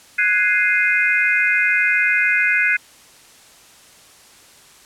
sine chord, Ab dominant seventh, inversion third, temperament equal, 1480 / 1661.2 / 2093 / 2489 Hz, Gb6 / Ab6 / C7 / Eb7, 0 / 0 / 0 / 0 cents, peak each -20 / -21 / -18 / -20 dBFS, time 0.18-2.77 s, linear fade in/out 10 ms, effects white hiss -47 dBFS RMS until 4.85 s + low-pass 10000 Hz 12 dB/octave

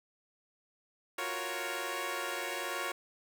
10% pulse chord, Gb major seventh, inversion third, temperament equal, 349.2 / 370 / 466.2 / 554.4 Hz, F4 / Gb4 / Bb4 / Db5, 0 / 0 / 0 / 0 cents, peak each -33 / -34 / -33 / -30 dBFS, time 1.18-2.92 s, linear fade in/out 5 ms, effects none

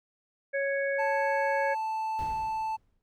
harmonic tone, 554.4 Hz, C#5, in tune, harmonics 1 / 3 / 4, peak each -28 / -32 / -37 dBFS, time 0.53-1.75 s, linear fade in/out 20 ms
triangle tone, 880 Hz, A5, in tune, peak -27 dBFS, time 0.98-2.77 s, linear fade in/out 20 ms
brown noise with exponential decay, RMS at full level -36 dBFS, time 2.19-3.02 s, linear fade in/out 0 ms, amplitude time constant 180 ms
effects none

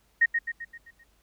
sine tone with echo, 1864.7 Hz, A#6, in tune, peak -16 dBFS, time 0.21-0.26 s, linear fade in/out 10 ms, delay 130 ms, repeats 6, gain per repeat -6 dB, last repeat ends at 1.04 s, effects added 50 Hz sine -67 dBFS peak until 1.22 s + pink hiss -67 dBFS RMS until 1.22 s

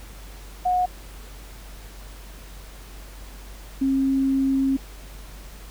sine tone pair in turn, 727 / 269.2 Hz, F#5 / C4, -31 / +49 cents, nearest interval octave + perfect fourth, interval 1720 cents, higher first, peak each -18 dBFS, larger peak neither, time 0.65-0.86 / 3.81-4.77 s, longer second, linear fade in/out 10 ms, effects added 48 Hz sine -39 dBFS peak until 5.7 s + pink hiss -46 dBFS RMS until 5.7 s

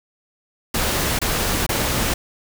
pink noise bursts, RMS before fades -21 dBFS, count 3, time 0.74-2.14 s, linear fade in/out 5 ms, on 450 ms, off 25 ms, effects none

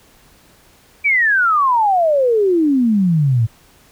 sine exponential sweep, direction down, 2356 to 107.9 Hz, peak -11 dBFS, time 1.04-3.47 s, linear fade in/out 20 ms, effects pink hiss -50 dBFS RMS until 3.91 s

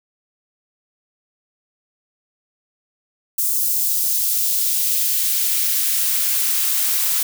blue noise with high-pass filter sweep, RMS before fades -19 dBFS, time 3.38-7.23 s, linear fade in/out 5 ms, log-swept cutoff 7200 to 680 Hz, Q 0.76, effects none

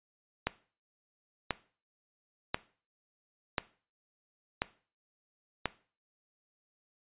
click train, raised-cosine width 0.3 ms, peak -12 dBFS, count 6, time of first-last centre 0.47-5.657 s, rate 0.964 Hz, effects noise-tail reverb RT60 0.4 s tail -18 dB re dry + resampled to 8000 Hz

